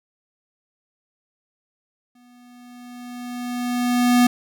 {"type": "tone with exponential growth", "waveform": "square", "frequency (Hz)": 244.9, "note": "B3", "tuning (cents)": -14, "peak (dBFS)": -12, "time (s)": [2.15, 4.27], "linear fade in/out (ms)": 5, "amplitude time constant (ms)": 460, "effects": []}